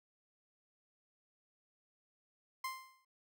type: tone with exponential decay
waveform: 30% pulse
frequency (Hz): 1046.5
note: C6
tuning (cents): 0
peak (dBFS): -33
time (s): 2.64-3.05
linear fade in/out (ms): 5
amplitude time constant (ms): 88
effects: none